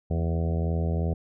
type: harmonic tone with a mistuned harmonic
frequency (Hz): 82.7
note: E2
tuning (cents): +6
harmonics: 1 / 2 / 3 / 4 / 5 / 6 / 7 / 8 / 9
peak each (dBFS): -25 / -29 / -39 / -40 / -37 / -39 / -41 / -41 / -44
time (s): 0.1-1.14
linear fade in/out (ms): 10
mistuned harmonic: 3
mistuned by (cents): -45
effects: none